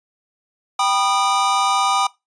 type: chord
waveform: square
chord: G augmented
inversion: none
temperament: just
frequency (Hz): 784 / 980 / 1225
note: G5 / B5 / D#6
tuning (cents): 0 / -14 / -27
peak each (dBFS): -21 / -23 / -20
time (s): 0.79-2.07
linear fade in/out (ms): 5
effects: noise-tail reverb RT60 0.2 s tail -20 dB re dry + resampled to 22050 Hz